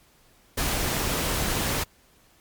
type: noise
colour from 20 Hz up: pink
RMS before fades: -26 dBFS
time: 0.57-1.84 s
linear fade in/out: 10 ms
effects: pink hiss -59 dBFS RMS until 2.4 s + MP3 96 kbps